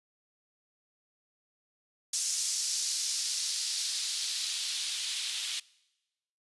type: noise with band-pass filter sweep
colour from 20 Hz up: blue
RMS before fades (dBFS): -33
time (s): 2.13-5.6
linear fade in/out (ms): 5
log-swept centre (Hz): 6000 to 3300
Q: 1.9
effects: noise-tail reverb RT60 1.0 s tail -23 dB re dry + resampled to 24000 Hz